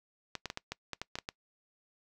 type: clicks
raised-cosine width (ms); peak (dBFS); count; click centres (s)
0.2; -19; 10; 0.353 / 0.457 / 0.501 / 0.574 / 0.72 / 0.933 / 1.016 / 1.155 / 1.187 / 1.289
effects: noise-tail reverb RT60 0.1 s tail -23 dB re dry